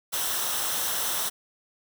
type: noise with comb filter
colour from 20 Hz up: white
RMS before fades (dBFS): -28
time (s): 0.12-1.3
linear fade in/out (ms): 20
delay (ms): 0.43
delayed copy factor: -0.55
effects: none